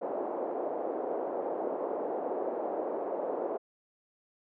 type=band-pass noise; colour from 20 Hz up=white; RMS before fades=-34 dBFS; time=0.01-3.58 s; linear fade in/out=20 ms; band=340 to 670 Hz; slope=24 dB/octave; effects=none